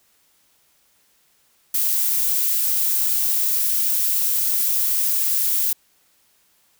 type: noise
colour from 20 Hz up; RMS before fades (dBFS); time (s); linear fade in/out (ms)
violet; -20; 1.74-5.73; 5
effects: white hiss -61 dBFS RMS until 6.79 s